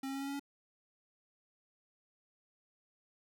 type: tone with pitch steps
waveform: square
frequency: 268.8 / 271.3 / 273.8 / 276.4 / 278.9 / 281.5 Hz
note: C4 / C#4 / C#4 / C#4 / C#4 / C#4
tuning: +47 / -37 / -21 / -5 / +11 / +27 cents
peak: -38 dBFS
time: 0.03-0.396 s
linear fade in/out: 5 ms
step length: 61 ms
effects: none